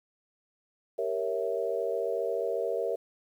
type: chord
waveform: sine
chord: G diminished seventh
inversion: none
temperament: equal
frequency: 392 / 466.2 / 554.4 / 659.3 Hz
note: G4 / Bb4 / Db5 / Fb5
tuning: 0 / 0 / 0 / 0 cents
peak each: -35 / -31 / -34 / -34 dBFS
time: 0.98-2.96 s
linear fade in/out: 10 ms
effects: 10-bit